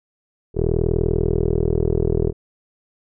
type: tone with low-pass filter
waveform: 15% pulse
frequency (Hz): 40.44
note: E1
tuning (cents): -32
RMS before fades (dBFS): -19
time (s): 0.54-2.33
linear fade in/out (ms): 50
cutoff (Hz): 410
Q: 4.4
effects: none